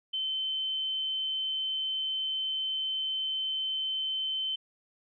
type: tone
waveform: sine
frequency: 3076 Hz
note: G7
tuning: 33 cents flat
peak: -29 dBFS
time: 0.13-4.56 s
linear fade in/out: 10 ms
effects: none